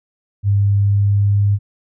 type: tone with pitch glide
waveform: sine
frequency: 100.6 to 101.42 Hz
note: G2 to G#2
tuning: +45 to -41 cents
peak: -11 dBFS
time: 0.43-1.59 s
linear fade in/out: 50 ms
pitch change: +14 cents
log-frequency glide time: 0.71-1.4 s
effects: none